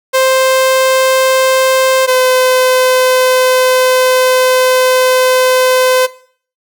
sawtooth tone pair in turn, 523.3 / 511.6 Hz, C5 / C5, 0 / -39 cents, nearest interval unison, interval 39 cents, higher first, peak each -4 dBFS, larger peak neither, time 0.13-2.07 / 2.07-6.07 s, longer second, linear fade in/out 20 ms, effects noise-tail reverb RT60 0.5 s tail -18 dB re dry

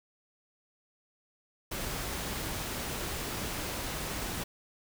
pink noise, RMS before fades -36 dBFS, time 1.71-4.44 s, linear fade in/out 10 ms, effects none

